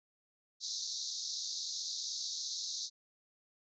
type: band-pass noise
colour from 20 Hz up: pink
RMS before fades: -40 dBFS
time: 0.6-2.9 s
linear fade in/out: 50 ms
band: 3800 to 6600 Hz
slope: 96 dB/octave
effects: none